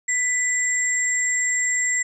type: tone pair together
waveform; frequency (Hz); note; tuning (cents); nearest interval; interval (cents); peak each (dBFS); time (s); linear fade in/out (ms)
sine; 1984 / 7491; B6 / A#8; +7 / +7; octave + major seventh; 2300; -22; 0.08-2.03; 10
effects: none